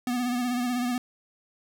square tone with vibrato, 245.9 Hz, B3, 7 cents flat, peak -26 dBFS, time 0.07-0.98 s, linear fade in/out 2 ms, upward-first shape sine, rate 16 Hz, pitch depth 42 cents each way, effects none

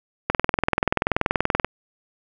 click train, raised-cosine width 0.5 ms, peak -3 dBFS, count 29, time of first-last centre 0.3-1.646 s, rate 20.8 Hz, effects none

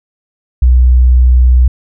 sine tone, 62.3 Hz, B1, 16 cents sharp, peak -3 dBFS, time 0.62-1.68 s, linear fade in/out 5 ms, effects none

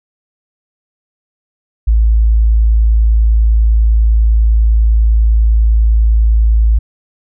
sine tone, 55 Hz, A1, in tune, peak -6 dBFS, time 1.87-6.79 s, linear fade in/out 10 ms, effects none

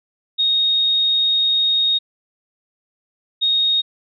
sine tone pair in turn, 3729 / 3729 Hz, A#7 / A#7, 0 / 0 cents, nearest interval unison, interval 0 cents, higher neither, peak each -14 dBFS, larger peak neither, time 0.38-1.99 / 3.41-3.82 s, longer first, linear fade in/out 20 ms, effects none

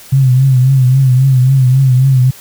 sine tone with vibrato, 130.81 Hz, C3, in tune, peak -5 dBFS, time 0.12-2.31 s, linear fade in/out 10 ms, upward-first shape triangle, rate 3.7 Hz, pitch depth 86 cents each way, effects white hiss -36 dBFS RMS until 2.4 s

